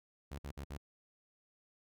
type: tone bursts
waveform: sawtooth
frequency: 70.5 Hz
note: C#2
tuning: 30 cents sharp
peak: -38 dBFS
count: 4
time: 0.31-0.776 s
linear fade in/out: 10 ms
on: 76 ms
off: 54 ms
effects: none